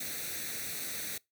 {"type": "noise with comb filter", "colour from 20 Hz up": "white", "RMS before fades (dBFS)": -38, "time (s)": [0, 1.18], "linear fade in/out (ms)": 5, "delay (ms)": 0.49, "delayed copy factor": 0.7, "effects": ["noise-tail reverb RT60 0.2 s tail -23 dB re dry", "high-pass 100 Hz 12 dB/octave"]}